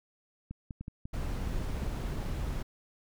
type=clicks; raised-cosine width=5 ms; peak=-27 dBFS; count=12; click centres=0.51 / 0.708 / 0.81 / 0.881 / 1.055 / 1.474 / 1.615 / 1.699 / 1.834 / 2.04 / 2.091 / 2.159 s
type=noise; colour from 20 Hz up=brown; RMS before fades=-34 dBFS; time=1.13-2.63 s; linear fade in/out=10 ms
effects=none